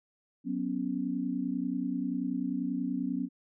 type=chord; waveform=sine; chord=F# suspended fourth; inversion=none; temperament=equal; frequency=185 / 246.9 / 277.2 Hz; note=F#3 / B3 / C#4; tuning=0 / 0 / 0 cents; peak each=-36 / -33 / -33 dBFS; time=0.44-3.29 s; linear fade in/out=50 ms; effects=none